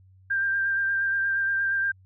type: tone with vibrato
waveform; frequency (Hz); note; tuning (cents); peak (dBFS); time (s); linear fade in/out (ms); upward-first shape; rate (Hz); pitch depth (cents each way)
sine; 1586; G6; +20; -22; 0.3-1.92; 10; sine; 8.5; 19
effects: added 94 Hz sine -52 dBFS peak until 2.05 s